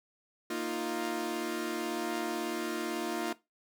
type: chord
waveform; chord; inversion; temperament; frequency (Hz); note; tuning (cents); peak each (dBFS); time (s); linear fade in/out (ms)
sawtooth; Bb suspended fourth; none; equal; 233.1 / 311.1 / 349.2; Bb3 / Eb4 / F4; 0 / 0 / 0; -35 / -34 / -31; 0.5-3.33; 5
effects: noise-tail reverb RT60 0.2 s tail -17 dB re dry